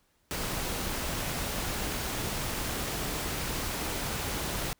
pink noise, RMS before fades -33 dBFS, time 0.31-4.73 s, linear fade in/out 0 ms, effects pink hiss -70 dBFS RMS until 4.79 s

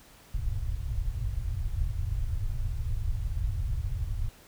pink low-pass noise, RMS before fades -30 dBFS, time 0.34-4.29 s, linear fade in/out 5 ms, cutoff 120 Hz, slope 48 dB/octave, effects pink hiss -55 dBFS RMS until 4.47 s

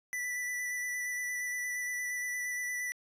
square tone with vibrato, 1975.5 Hz, B6, in tune, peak -34 dBFS, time 0.13-2.92 s, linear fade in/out 0 ms, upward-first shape square, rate 8.6 Hz, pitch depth 12 cents each way, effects resampled to 32000 Hz

